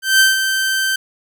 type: tone with ADSR envelope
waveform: sawtooth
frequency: 1553 Hz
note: G6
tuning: 17 cents flat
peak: -4 dBFS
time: 0.02-0.96 s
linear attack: 180 ms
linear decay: 160 ms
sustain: -8 dB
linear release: 5 ms
effects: none